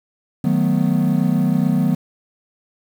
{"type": "chord", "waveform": "triangle", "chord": "B dominant seventh", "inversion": "first", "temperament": "equal", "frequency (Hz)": [155.56, 185, 220, 246.9], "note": ["D#3", "F#3", "A3", "B3"], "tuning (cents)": [0, 0, 0, 0], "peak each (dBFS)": [-18, -17, -20, -18], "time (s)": [0.44, 1.95], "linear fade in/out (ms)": 5, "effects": ["7-bit"]}